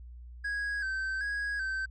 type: tone with vibrato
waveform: triangle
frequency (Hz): 1600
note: G6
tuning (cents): +35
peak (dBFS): -29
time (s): 0.44-1.86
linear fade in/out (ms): 10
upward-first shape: square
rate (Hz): 1.3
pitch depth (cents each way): 57
effects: added 60 Hz sine -44 dBFS peak until 1.9 s + resampled to 22050 Hz